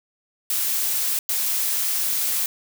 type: noise bursts at uneven times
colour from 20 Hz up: blue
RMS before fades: -23 dBFS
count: 2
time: 0.5-1.19 / 1.29-2.46 s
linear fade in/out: 2 ms
effects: none